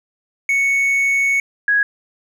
triangle / sine tone pair in turn, 2217 / 1660.9 Hz, C#7 / G#6, 0 / 0 cents, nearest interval perfect fourth, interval 500 cents, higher first, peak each -12 dBFS, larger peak neither, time 0.49-1.4 / 1.68-1.83 s, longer first, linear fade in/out 2 ms, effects none

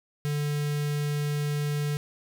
square tone with notch filter, 146.83 Hz, D3, in tune, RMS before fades -28 dBFS, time 0.25-1.97 s, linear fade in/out 0 ms, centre 860 Hz, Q 1.1, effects none

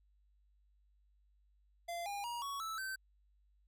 square tone with pitch steps, 688 / 808.8 / 950.8 / 1117.7 / 1313.9 / 1544.5 Hz, F5 / G#5 / A#5 / C#6 / E6 / G6, -26 / -46 / +34 / +14 / -6 / -26 cents, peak -40 dBFS, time 1.88-2.96 s, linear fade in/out 10 ms, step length 180 ms, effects added 50 Hz sine -68 dBFS peak until 3.67 s

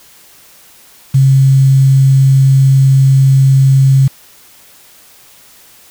sine tone with quantisation, 134.6 Hz, C3, 49 cents sharp, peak -4 dBFS, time 1.14-4.08 s, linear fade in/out 10 ms, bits 5, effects white hiss -42 dBFS RMS until 5.9 s

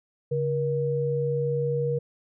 sine tone pair together, 141.44 / 476.1 Hz, C#3 / A#4, +35 / +37 cents, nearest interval octave + major sixth, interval 2102 cents, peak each -27 / -25 dBFS, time 0.31-1.99 s, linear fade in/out 10 ms, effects none

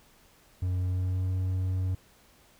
triangle tone with pitch glide, 91.2 to 92.85 Hz, F#2 to F#2, -24 to +7 cents, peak -24 dBFS, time 0.62-1.95 s, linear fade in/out 5 ms, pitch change +31 cents, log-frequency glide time 0.81-1.3 s, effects pink hiss -60 dBFS RMS until 2.59 s

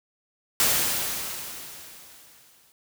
white noise with exponential decay, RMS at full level -20 dBFS, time 0.6-2.72 s, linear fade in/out 1 ms, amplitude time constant 460 ms, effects none

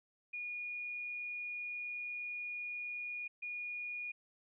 sine tone bursts at uneven times, 2443 Hz, D#7, 32 cents flat, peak -39 dBFS, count 2, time 0.33-3.28 / 3.42-4.12 s, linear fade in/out 10 ms, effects none

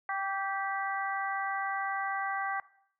harmonic tone with a mistuned harmonic, 392 Hz, G4, in tune, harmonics 2 / 3 / 4 / 5, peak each -34 / -36 / -37 / -38 dBFS, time 0.09-2.6 s, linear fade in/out 2 ms, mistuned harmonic 3, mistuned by -26 cents, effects noise-tail reverb RT60 0.6 s tail -18 dB re dry

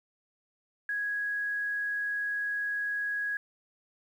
sine tone, 1661.2 Hz, G#6, in tune, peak -29 dBFS, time 0.89-3.37 s, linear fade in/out 2 ms, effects 10-bit

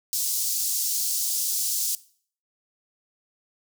pink high-pass noise, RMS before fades -26 dBFS, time 0.13-1.95 s, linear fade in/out 0 ms, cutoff 5200 Hz, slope 24 dB/octave, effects noise-tail reverb RT60 0.5 s tail -19 dB re dry

